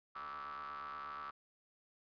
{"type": "ring-modulated tone", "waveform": "40% pulse", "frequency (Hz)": 72.6, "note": "D2", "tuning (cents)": -19, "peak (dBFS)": -40, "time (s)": [0.15, 1.31], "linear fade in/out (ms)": 10, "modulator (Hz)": 1230, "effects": ["resampled to 11025 Hz"]}